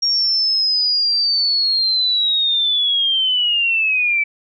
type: linear sweep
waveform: sine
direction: down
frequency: 5588 to 2300 Hz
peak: -14 dBFS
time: 0.02-4.24 s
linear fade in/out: 10 ms
effects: none